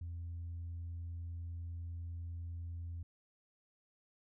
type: tone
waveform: sine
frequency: 85 Hz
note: F2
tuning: 46 cents flat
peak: -39 dBFS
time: 0.01-3.03 s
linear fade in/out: 5 ms
effects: tanh soft clip ceiling -38 dBFS